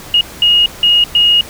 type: tone bursts at uneven times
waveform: sine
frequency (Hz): 2870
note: F7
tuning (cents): +47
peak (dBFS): -6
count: 4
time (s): 0.14-0.21 / 0.42-0.66 / 0.83-1.04 / 1.15-1.41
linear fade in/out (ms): 2
effects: pink hiss -32 dBFS RMS until 1.49 s